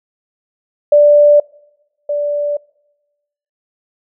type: tone pair in turn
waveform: sine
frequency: 587.3 / 584.1 Hz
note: D5 / D5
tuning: 0 / -10 cents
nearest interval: unison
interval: 10 cents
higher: first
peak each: -4 / -14 dBFS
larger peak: first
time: 0.92-1.4 / 2.09-2.57 s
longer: neither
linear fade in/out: 5 ms
effects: noise-tail reverb RT60 1.0 s tail -25 dB re dry